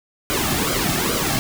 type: noise with flanger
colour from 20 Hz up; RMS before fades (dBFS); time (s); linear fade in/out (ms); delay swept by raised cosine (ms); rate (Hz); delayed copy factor
pink; -21; 0.3-1.39; 0; 1.1 to 2.1; 2.4; -0.7
effects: none